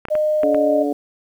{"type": "clicks", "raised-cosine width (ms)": 0.5, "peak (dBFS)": -14, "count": 5, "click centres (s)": [0.053, 0.085, 0.153, 0.433, 0.546]}
{"type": "tone", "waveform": "sine", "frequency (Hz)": 611, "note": "D#5", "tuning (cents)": -32, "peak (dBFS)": -15, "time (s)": [0.1, 0.84], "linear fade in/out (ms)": 20}
{"type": "harmonic tone", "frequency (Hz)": 144.1, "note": "D3", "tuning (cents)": -33, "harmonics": [2, 3, 4, 5], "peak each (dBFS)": [-20, -24, -26, -28], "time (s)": [0.43, 0.93], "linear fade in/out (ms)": 5}
{"effects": ["8-bit"]}